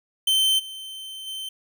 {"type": "tone with level steps", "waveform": "45% pulse", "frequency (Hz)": 3095, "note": "G7", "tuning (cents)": -23, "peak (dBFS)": [-17, -34, -30], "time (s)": [0.27, 1.49], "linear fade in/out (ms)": 5, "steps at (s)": [0.58, 1.26], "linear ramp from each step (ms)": 20, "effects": []}